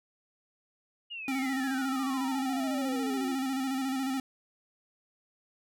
sine exponential sweep, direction down, 2900 to 329.6 Hz, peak -37 dBFS, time 1.1-3.36 s, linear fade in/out 20 ms
square tone with vibrato, 265.4 Hz, C4, 25 cents sharp, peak -30 dBFS, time 1.28-4.2 s, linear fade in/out 2 ms, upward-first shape square, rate 14 Hz, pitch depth 38 cents each way
effects none

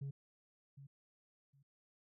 sine tone with echo, 138.59 Hz, C#3, in tune, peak -38 dBFS, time 0.01-0.11 s, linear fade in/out 10 ms, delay 760 ms, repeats 2, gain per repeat -14 dB, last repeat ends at 1.63 s, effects tanh soft clip ceiling -39 dBFS

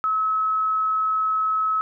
sine tone, 1289 Hz, E6, 39 cents flat, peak -19 dBFS, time 0.04-1.81 s, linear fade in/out 0 ms, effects none

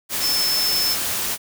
sine tone in noise, 5274 Hz, E8, in tune, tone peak -19 dBFS, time 0.2-0.97 s, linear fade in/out 50 ms, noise white, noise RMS -24 dBFS, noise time 0.09-1.38 s, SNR +2 dB, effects none

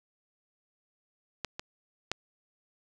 clicks, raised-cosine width 0.2 ms, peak -15 / -19 / -12 dBFS, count 3, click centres 1.447 / 1.595 / 2.116 s, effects none

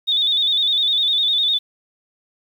sine tone with vibrato, 3600 Hz, A7, 39 cents sharp, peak -15 dBFS, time 0.07-1.59 s, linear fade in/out 20 ms, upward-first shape square, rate 9.9 Hz, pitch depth 55 cents each way, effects 8-bit

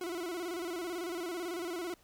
40% pulse tone with vibrato, 347.5 Hz, F4, 9 cents flat, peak -35 dBFS, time 0.01-1.94 s, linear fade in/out 2 ms, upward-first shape square, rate 18 Hz, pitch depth 81 cents each way, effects pink hiss -65 dBFS RMS until 2.03 s

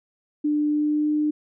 sine tone with pitch glide, 297.9 to 301.2 Hz, D4 to D4, +25 to +44 cents, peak -19 dBFS, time 0.44-1.31 s, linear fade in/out 10 ms, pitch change +19 cents, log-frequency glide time 0.68-1.11 s, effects none

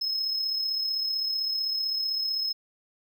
triangle tone with amplitude modulation, 5170 Hz, E8, 34 cents flat, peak -23 dBFS, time 0.01-2.53 s, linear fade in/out 10 ms, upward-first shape sine, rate 35.7 Hz, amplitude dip 40%, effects none

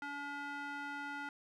square tone with band-pass filter, 285.6 Hz, D4, 48 cents flat, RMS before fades -43 dBFS, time 0.02-1.29 s, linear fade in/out 2 ms, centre 1400 Hz, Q 1.9, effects none

